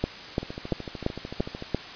two click trains, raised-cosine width 2 ms, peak -21 / -10 dBFS, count 17 / 6, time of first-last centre 0.43-1.624 / 0.04-1.746 s, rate 13.4 / 2.93 Hz, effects white hiss -40 dBFS RMS until 1.95 s + resampled to 11025 Hz

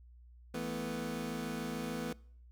25% pulse chord, E suspended fourth, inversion none, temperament equal, 164.81 / 220 / 246.9 Hz, E3 / A3 / B3, 0 / 0 / 0 cents, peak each -39 / -38 / -36 dBFS, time 0.54-2.13 s, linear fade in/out 5 ms, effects noise-tail reverb RT60 0.6 s tail -24 dB re dry + added 60 Hz sine -54 dBFS peak until 2.51 s

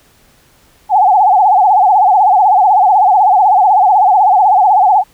sine tone with vibrato, 793 Hz, G5, 20 cents sharp, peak -5 dBFS, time 0.89-5.04 s, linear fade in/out 50 ms, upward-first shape sine, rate 16 Hz, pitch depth 160 cents each way, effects pink hiss -49 dBFS RMS until 5.13 s

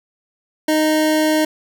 25% pulse tone, 310 Hz, D#4, 6 cents flat, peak -10 dBFS, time 0.68-1.45 s, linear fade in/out 5 ms, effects none

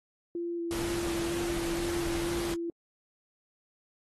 sine tone with vibrato, 340.8 Hz, F4, 42 cents flat, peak -31 dBFS, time 0.35-2.7 s, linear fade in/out 2 ms, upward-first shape square, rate 2.1 Hz, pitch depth 12 cents each way
pink noise, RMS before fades -37 dBFS, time 0.71-2.54 s, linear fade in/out 0 ms
effects AAC 32 kbps

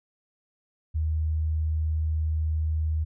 sine tone, 78.4 Hz, D#2, 14 cents sharp, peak -23 dBFS, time 0.94-3.05 s, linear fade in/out 20 ms, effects none

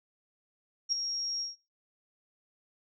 sine tone with ADSR envelope, 5588 Hz, F8, in tune, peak -23 dBFS, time 0.89-1.56 s, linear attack 35 ms, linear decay 4 ms, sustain -8 dB, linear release 150 ms, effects noise-tail reverb RT60 0.3 s tail -23 dB re dry

